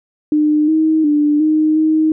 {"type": "tone with pitch steps", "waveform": "sine", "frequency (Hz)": [302, 315.6, 296, 309.7, 313.5], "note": ["D4", "D#4", "D4", "D#4", "D#4"], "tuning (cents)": [48, 25, 14, -8, 13], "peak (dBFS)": -10, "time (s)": [0.32, 2.12], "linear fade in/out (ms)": 2, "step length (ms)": 360, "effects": []}